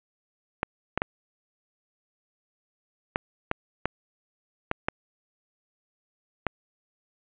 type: clicks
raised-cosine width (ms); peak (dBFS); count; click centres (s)
0.5; -9; 9; 0.631 / 0.976 / 1.019 / 3.159 / 3.514 / 3.856 / 4.714 / 4.885 / 6.467
effects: resampled to 8000 Hz + 7-bit